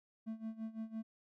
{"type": "tone with tremolo", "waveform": "triangle", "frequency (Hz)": 222.1, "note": "A3", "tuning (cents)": 16, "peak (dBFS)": -36, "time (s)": [0.26, 1.03], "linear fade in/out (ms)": 20, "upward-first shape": "sine", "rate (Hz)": 5.9, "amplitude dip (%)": 85, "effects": []}